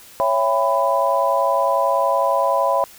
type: chord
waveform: sine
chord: C# half-diminished seventh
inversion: none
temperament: just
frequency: 554.4 / 665.2 / 798.3 / 997.9 Hz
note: C#5 / E5 / G5 / B5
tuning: 0 / +16 / +31 / +18 cents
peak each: -20 / -21 / -25 / -19 dBFS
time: 0.2-2.84 s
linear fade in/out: 0 ms
effects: white hiss -44 dBFS RMS until 2.98 s